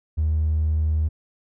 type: tone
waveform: triangle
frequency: 77.78 Hz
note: D#2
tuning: in tune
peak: -15 dBFS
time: 0.17-1.09 s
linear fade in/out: 20 ms
effects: tanh soft clip ceiling -15 dBFS